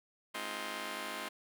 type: chord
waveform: 5% pulse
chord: F minor seventh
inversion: first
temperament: just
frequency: 209.5 / 261.9 / 314.3 / 349.2 Hz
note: Ab3 / C4 / Eb4 / F4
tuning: +15 / +2 / +18 / 0 cents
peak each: -34 dBFS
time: 0.34-1.29 s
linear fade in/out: 10 ms
effects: none